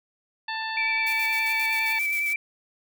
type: harmonic tone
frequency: 886 Hz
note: A5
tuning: 12 cents sharp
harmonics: 1 / 2 / 3 / 4 / 5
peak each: -32 / -32 / -37 / -39 / -38 dBFS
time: 0.48-1.99 s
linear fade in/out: 5 ms
type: tone with vibrato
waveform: sine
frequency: 2314 Hz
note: D7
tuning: 26 cents flat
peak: -23 dBFS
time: 0.77-2.36 s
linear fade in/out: 2 ms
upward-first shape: sine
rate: 9.7 Hz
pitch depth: 23 cents each way
type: noise with tremolo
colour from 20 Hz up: blue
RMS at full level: -37 dBFS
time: 1.06-2.34 s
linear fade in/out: 10 ms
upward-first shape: square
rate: 7.5 Hz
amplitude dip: 50%
effects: none